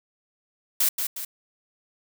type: noise with echo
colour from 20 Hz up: blue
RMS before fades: -21 dBFS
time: 0.8-0.89 s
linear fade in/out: 5 ms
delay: 180 ms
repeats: 2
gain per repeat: -6 dB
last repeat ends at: 1.25 s
effects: none